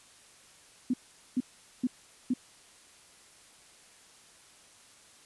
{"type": "tone bursts", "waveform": "sine", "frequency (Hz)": 251.3, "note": "B3", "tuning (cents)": 30, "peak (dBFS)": -24, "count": 4, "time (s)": [0.9, 2.338], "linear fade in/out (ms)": 5, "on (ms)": 37, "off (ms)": 430, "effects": ["white hiss -57 dBFS RMS until 5.25 s", "resampled to 24000 Hz"]}